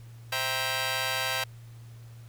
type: chord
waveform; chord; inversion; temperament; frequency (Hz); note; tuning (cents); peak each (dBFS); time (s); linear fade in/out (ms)
10% pulse; C dominant seventh; none; just; 523.3 / 654.1 / 784.9 / 941.9; C5 / E5 / G5 / Bb5; 0 / -14 / +2 / +18; -26; 0.32-1.44; 5
effects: added 116 Hz sine -44 dBFS peak until 2.28 s + pink hiss -59 dBFS RMS until 2.28 s